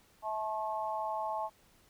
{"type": "harmonic tone", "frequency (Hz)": 216.5, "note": "A3", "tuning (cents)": -28, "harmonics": [3, 4, 5], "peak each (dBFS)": [-38, -35, -40], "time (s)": [0.22, 1.5], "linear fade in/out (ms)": 50, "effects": ["pink hiss -65 dBFS RMS until 1.89 s"]}